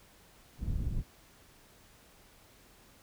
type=low-pass noise; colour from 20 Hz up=pink; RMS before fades=-33 dBFS; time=0.58-1.04 s; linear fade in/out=50 ms; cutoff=120 Hz; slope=12 dB/octave; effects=pink hiss -60 dBFS RMS until 3.02 s